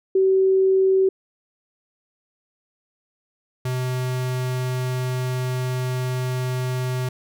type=tone pair in turn; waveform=sine / square; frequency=381.6 / 127.34 Hz; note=G4 / C3; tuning=-47 / -47 cents; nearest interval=octave + perfect fifth; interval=1900 cents; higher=first; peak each=-14 / -23 dBFS; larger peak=first; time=0.15-1.09 / 3.65-7.09 s; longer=second; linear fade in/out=5 ms; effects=none